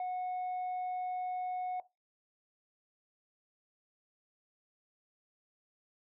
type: tone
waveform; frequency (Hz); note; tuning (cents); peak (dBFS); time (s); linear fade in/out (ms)
sine; 732; F#5; -19; -31; 0-1.8; 2
effects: noise-tail reverb RT60 0.2 s tail -17 dB re dry + tanh soft clip ceiling -33 dBFS

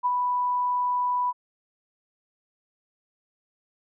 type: tone with ADSR envelope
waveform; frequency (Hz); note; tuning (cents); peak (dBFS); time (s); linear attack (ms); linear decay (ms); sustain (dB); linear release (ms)
sine; 987.8; B5; 0; -19; 0.03-1.33; 27; 34; -3; 37
effects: none

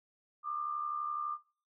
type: tone with amplitude modulation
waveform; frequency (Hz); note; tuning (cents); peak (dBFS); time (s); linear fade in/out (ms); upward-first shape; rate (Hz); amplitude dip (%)
sine; 1197; D6; +33; -31; 0.43-1.38; 50; sine; 71.9; 65
effects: noise-tail reverb RT60 0.4 s tail -19 dB re dry

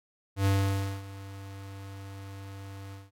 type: tone with ADSR envelope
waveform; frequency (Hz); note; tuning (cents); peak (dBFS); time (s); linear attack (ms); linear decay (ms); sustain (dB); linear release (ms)
square; 98; G2; 0; -22; 0.36-3.11; 97; 560; -19; 180
effects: AAC 48 kbps

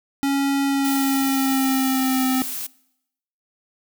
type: tone with pitch glide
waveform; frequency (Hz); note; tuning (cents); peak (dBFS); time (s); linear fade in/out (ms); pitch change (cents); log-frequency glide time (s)
square; 277.2 to 260.1; C#4 to C4; 0 to -10; -19; 0.23-2.42; 0; -110; 0.65-2.25
type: noise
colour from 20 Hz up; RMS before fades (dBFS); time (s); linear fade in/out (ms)
blue; -29; 0.84-2.67; 10
effects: noise-tail reverb RT60 0.8 s tail -22 dB re dry

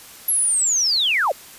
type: linear sweep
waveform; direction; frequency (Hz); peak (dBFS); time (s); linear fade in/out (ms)
sine; down; 11460 to 472.2; -16; 0.28-1.32; 5
effects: white hiss -42 dBFS RMS until 1.58 s + resampled to 32000 Hz

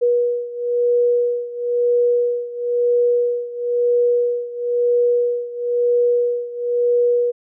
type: beating tone pair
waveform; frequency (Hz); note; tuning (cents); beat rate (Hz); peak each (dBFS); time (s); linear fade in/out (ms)
sine; 482.6 / 483.6; B4 / B4; -40 / -36; 1; -17 / -20; 0.01-7.32; 20
effects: none

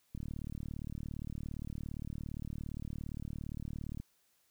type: click train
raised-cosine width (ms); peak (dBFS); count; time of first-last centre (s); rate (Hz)
5; -29; 145; 0.15-4; 37.4
effects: white hiss -73 dBFS RMS until 4.5 s

